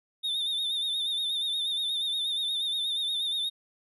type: tone with vibrato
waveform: triangle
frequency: 3631 Hz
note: A#7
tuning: 46 cents flat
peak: -26 dBFS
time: 0.23-3.5 s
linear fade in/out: 20 ms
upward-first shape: sine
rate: 8.4 Hz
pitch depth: 62 cents each way
effects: none